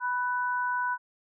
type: tone pair together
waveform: sine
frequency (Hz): 987.8 / 1493.2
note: B5 / F#6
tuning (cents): 0 / +15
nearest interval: perfect fifth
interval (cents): 715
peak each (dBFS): -28 / -30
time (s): 0-0.98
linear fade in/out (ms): 50
effects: none